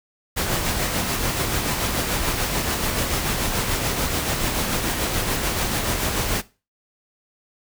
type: noise with tremolo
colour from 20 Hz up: pink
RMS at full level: -22 dBFS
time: 0.36-6.42 s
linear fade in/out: 20 ms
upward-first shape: sine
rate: 6.9 Hz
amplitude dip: 35%
effects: noise-tail reverb RT60 0.3 s tail -18 dB re dry